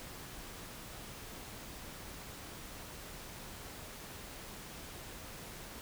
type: silence
effects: pink hiss -48 dBFS RMS until 5.81 s